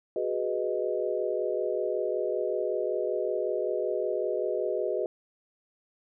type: chord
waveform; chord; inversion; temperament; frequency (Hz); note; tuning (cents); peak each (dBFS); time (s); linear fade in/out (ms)
sine; G# minor seventh; third; equal; 370 / 415.3 / 493.9 / 622.3; F#4 / G#4 / B4 / D#5; 0 / 0 / 0 / 0; -32; 0.16-5.06; 2
effects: none